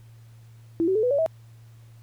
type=tone with pitch steps; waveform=sine; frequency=332.4 / 379.6 / 433.6 / 495.2 / 565.5 / 645.9 Hz; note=E4 / F#4 / A4 / B4 / C#5 / E5; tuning=+15 / +44 / -25 / +5 / +34 / -35 cents; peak=-19 dBFS; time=0.8-1.262 s; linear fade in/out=0 ms; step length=77 ms; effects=added 114 Hz sine -46 dBFS peak until 2.02 s + pink hiss -62 dBFS RMS until 2.02 s